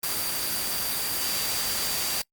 sine tone in noise, 4699 Hz, D8, in tune, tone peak -33 dBFS, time 0.03-2.22 s, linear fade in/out 5 ms, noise white, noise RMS -28 dBFS, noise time 0.03-2.22 s, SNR -8 dB, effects noise-tail reverb RT60 0.1 s tail -26 dB re dry + Opus 32 kbps

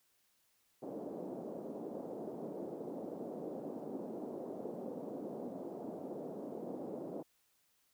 pink band-pass noise, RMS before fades -44 dBFS, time 0.82-7.23 s, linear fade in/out 10 ms, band 220 to 620 Hz, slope 24 dB/octave, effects white hiss -75 dBFS RMS until 7.93 s

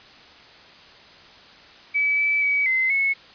sine tone with pitch steps, 2292 / 2306 / 2274 / 2060 / 2195 Hz, D7 / D7 / C#7 / C7 / C#7, -43 / -32 / +44 / -28 / -18 cents, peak -18 dBFS, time 1.94-3.14 s, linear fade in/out 20 ms, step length 240 ms, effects white hiss -47 dBFS RMS until 3.34 s + resampled to 11025 Hz

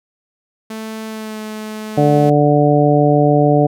sawtooth tone with pitch glide, 220 to 215.6 Hz, A3 to A3, 0 to -35 cents, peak -21 dBFS, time 0.7-2.3 s, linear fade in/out 5 ms, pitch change -35 cents, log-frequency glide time 1.07-1.39 s
harmonic tone, 146.83 Hz, D3, in tune, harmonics 1 / 2 / 3 / 4 / 5, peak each -14 / -15 / -16 / -16 / -17 dBFS, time 1.97-3.67 s, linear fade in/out 10 ms
effects none

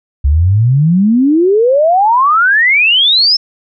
sine exponential sweep, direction up, 66.5 to 5350 Hz, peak -6 dBFS, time 0.24-3.37 s, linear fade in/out 10 ms, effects none

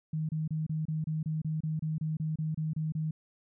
sine tone bursts, 156.6 Hz, D#3, 11 cents sharp, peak -29 dBFS, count 16, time 0.13-3.11 s, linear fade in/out 5 ms, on 160 ms, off 28 ms, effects none

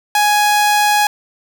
sawtooth tone, 833 Hz, G#5, 5 cents sharp, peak -7 dBFS, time 0.15-1.07 s, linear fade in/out 2 ms, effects none

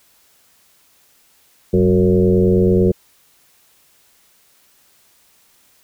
sine tone with frequency modulation, 278.2 Hz, C#4, 6 cents sharp, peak -10 dBFS, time 1.73-2.92 s, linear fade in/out 10 ms, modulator 89.3 Hz, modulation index 2.2, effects white hiss -55 dBFS RMS until 5.83 s

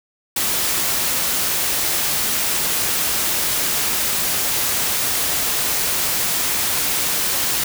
white noise, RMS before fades -20 dBFS, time 0.36-7.64 s, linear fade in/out 5 ms, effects none

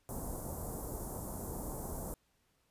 pink band-stop noise, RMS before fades -41 dBFS, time 0.09-2.14 s, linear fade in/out 0 ms, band 960 to 8200 Hz, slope 24 dB/octave, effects pink hiss -75 dBFS RMS until 2.7 s + resampled to 32000 Hz

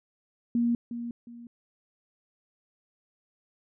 sine tone with echo, 236.5 Hz, A#3, 25 cents sharp, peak -22 dBFS, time 0.55-0.75 s, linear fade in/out 2 ms, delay 360 ms, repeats 2, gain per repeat -10 dB, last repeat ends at 1.47 s, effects none

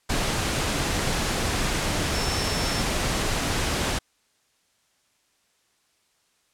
sine tone in noise, 5380 Hz, E8, 34 cents sharp, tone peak -32 dBFS, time 2.14-2.82 s, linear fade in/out 10 ms, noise pink, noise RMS -25 dBFS, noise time 0.09-3.99 s, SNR -10 dB, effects white hiss -67 dBFS RMS until 6.53 s + low-pass 9000 Hz 12 dB/octave

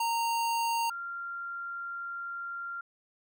square / sine tone pair in turn, 925 / 1385.9 Hz, A#5 / F6, -14 / -14 cents, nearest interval perfect fifth, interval 700 cents, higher second, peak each -28 / -35 dBFS, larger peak first, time 0-0.9 / 0.9-2.81 s, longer second, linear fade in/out 5 ms, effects none

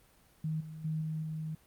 sine tone with level steps, 157.1 Hz, D#3, 17 cents sharp, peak -31 / -42 / -31 / -33 / -35 dBFS, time 0.44-1.55 s, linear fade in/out 5 ms, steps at 0.6 / 0.84 / 1.01 / 1.22 s, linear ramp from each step 10 ms, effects pink hiss -64 dBFS RMS until 1.66 s + Opus 32 kbps

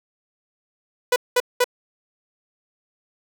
sawtooth tone bursts, 493.9 Hz, B4, in tune, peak -11 dBFS, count 3, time 1.12-1.643 s, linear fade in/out 5 ms, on 41 ms, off 200 ms, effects none

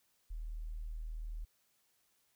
sine tone, 39.36 Hz, D#1, 21 cents sharp, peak -39 dBFS, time 0.3-1.45 s, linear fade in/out 10 ms, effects white hiss -75 dBFS RMS until 2.35 s

